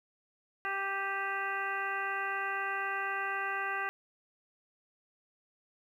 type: harmonic tone with a mistuned harmonic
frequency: 392 Hz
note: G4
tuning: in tune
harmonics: 1 / 2 / 3 / 4 / 5 / 6 / 7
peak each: -44 / -39 / -38 / -36 / -39 / -47 / -45 dBFS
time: 0.65-3.89 s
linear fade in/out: 0 ms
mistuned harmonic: 6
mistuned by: +89 cents
effects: 11-bit